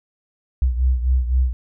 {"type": "beating tone pair", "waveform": "sine", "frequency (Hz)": [62.7, 66.6], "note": ["B1", "C2"], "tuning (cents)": [27, 31], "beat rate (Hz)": 3.9, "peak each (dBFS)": [-16, -22], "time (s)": [0.62, 1.53], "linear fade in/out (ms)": 0, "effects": []}